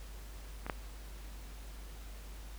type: clicks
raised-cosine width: 0.5 ms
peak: -26 / -18 dBFS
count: 2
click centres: 0.665 / 0.698 s
effects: added 50 Hz sine -45 dBFS peak until 2.58 s + pink hiss -55 dBFS RMS until 2.58 s